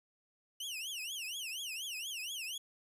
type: tone with vibrato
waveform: sawtooth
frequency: 2892 Hz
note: F#7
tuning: 40 cents flat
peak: -36 dBFS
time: 0.6-2.58 s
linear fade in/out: 5 ms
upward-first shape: triangle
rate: 4.2 Hz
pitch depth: 290 cents each way
effects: resampled to 32000 Hz